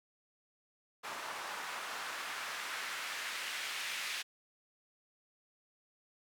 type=noise with band-pass filter sweep; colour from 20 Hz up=white; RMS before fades=-41 dBFS; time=1.03-4.23 s; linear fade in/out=20 ms; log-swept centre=1000 to 2400 Hz; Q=1.2; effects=none